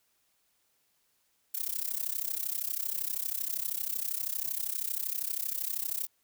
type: noise with amplitude modulation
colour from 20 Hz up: violet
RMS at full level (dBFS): -30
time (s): 1.54-6.07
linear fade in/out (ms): 10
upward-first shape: sine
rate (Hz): 32.7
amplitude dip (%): 90
effects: white hiss -73 dBFS RMS until 6.23 s